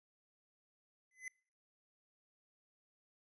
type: tone with exponential growth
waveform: square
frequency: 2030 Hz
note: B6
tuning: 47 cents sharp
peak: -40 dBFS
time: 1.11-1.28 s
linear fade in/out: 2 ms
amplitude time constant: 35 ms
effects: noise-tail reverb RT60 0.5 s tail -26 dB re dry + resampled to 24000 Hz